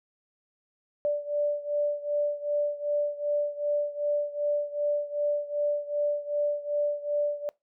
sine beating tone pair, 585 / 587.6 Hz, D5 / D5, -7 / +1 cents, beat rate 2.6 Hz, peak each -27 / -30 dBFS, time 1.05-7.49 s, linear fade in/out 0 ms, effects noise-tail reverb RT60 0.2 s tail -24 dB re dry

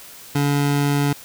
25% pulse tone, 143.1 Hz, D3, 45 cents flat, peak -13 dBFS, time 0.35-1.13 s, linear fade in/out 5 ms, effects white hiss -41 dBFS RMS until 1.24 s

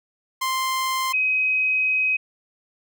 sawtooth / sine tone pair in turn, 1046.5 / 2528 Hz, C6 / D#7, 0 / +27 cents, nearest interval octave + minor third, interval 1527 cents, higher second, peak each -18 dBFS, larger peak neither, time 0.41-1.13 / 1.13-2.17 s, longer second, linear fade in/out 10 ms, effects none

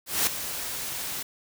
white noise with ADSR envelope, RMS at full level -22 dBFS, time 0.06-1.23 s, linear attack 210 ms, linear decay 4 ms, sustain -11 dB, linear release 8 ms, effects none

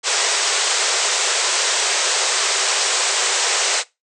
white band-pass noise, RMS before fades -19 dBFS, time 0.03-3.84 s, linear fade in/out 50 ms, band 370 to 8400 Hz, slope 96 dB/octave, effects noise-tail reverb RT60 0.2 s tail -19 dB re dry

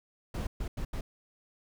brown noise bursts at uneven times, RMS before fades -34 dBFS, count 4, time 0.34-0.47 / 0.6-0.68 / 0.77-0.85 / 0.93-1.01 s, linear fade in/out 5 ms, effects none

